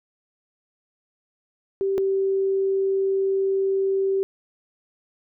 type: tone pair in turn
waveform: sine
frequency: 389.8 / 387.7 Hz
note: G4 / G4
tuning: -10 / -19 cents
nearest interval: unison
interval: 9 cents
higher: first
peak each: -20 / -19 dBFS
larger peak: second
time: 1.81-1.98 / 1.98-4.23 s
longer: second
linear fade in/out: 0 ms
effects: none